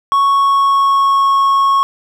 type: tone with pitch glide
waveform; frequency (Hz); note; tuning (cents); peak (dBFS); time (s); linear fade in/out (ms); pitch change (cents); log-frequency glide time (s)
triangle; 1108.7 to 1098.5; C#6 to C#6; 0 to -16; -7; 0.12-1.83; 0; -16; 0.25-1.31
effects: none